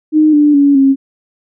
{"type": "tone with pitch steps", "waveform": "sine", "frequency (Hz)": [308, 295.3, 283.1, 271.4], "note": ["D#4", "D4", "C#4", "C#4"], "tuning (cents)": [-17, 10, 37, -36], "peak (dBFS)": -5, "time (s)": [0.12, 0.96], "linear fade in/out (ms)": 50, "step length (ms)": 210, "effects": []}